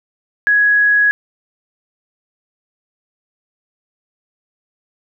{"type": "tone", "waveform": "sine", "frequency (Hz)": 1670, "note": "G#6", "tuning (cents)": 9, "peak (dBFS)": -9, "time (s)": [0.47, 1.11], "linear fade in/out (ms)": 0, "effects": []}